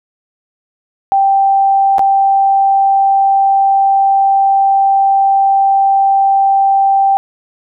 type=tone with dropouts; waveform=sine; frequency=784 Hz; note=G5; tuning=in tune; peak=-7 dBFS; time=1.12-7.17 s; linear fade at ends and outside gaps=0 ms; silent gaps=1.983-1.993 s; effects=none